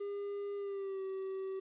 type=tone with pitch glide; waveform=triangle; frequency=404.3 to 383.4 Hz; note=G#4 to G4; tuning=-46 to -38 cents; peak=-35 dBFS; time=0-1.6 s; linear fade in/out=10 ms; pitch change=-92 cents; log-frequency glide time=0.56-1.02 s; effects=resampled to 8000 Hz + 12-bit